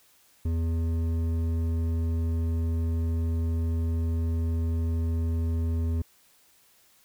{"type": "tone with hard clipping", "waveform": "sine", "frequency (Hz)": 82.41, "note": "E2", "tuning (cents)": 0, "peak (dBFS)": -26, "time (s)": [0.45, 6.02], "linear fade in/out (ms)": 5, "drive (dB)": 9, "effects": ["white hiss -61 dBFS RMS until 7.04 s"]}